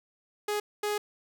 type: tone bursts at uneven times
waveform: sawtooth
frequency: 416.8 Hz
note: G#4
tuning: 6 cents sharp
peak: -24 dBFS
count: 2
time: 0.48-0.6 / 0.83-0.98 s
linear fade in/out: 5 ms
effects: none